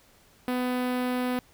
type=tone with notch filter; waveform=sawtooth; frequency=250 Hz; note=B3; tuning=21 cents sharp; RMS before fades=-28 dBFS; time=0.48-1.39 s; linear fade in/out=0 ms; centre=6700 Hz; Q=0.66; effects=pink hiss -59 dBFS RMS until 1.53 s